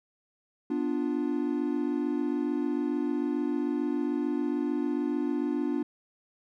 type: chord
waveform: triangle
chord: B diminished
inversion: none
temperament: equal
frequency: 246.9 / 293.7 / 349.2 Hz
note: B3 / D4 / F4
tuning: 0 / 0 / 0 cents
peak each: -30 / -27 / -31 dBFS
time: 0.7-5.83 s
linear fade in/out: 5 ms
effects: none